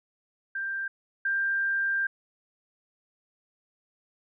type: tone pair in turn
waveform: sine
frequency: 1581 / 1587 Hz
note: G6 / G6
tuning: +14 / +21 cents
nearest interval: unison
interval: 7 cents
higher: second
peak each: -29 / -24 dBFS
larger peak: second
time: 0.55-0.88 / 1.25-2.07 s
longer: second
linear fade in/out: 5 ms
effects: none